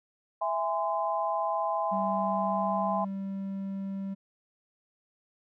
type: chord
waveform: sine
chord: E augmented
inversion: none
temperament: just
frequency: 659.3 / 824.1 / 1030.1 Hz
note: E5 / G#5 / B#5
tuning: 0 / -14 / -27 cents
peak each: -31 dBFS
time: 0.41-3.05 s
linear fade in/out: 10 ms
type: tone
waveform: triangle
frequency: 194.9 Hz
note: G3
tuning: 10 cents flat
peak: -30 dBFS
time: 1.91-4.15 s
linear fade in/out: 20 ms
effects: none